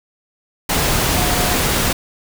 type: tone in noise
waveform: sine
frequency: 718 Hz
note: F5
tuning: 48 cents sharp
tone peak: -25 dBFS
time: 1.17-1.55 s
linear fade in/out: 5 ms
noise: pink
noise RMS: -17 dBFS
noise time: 0.69-1.93 s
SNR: -11 dB
effects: none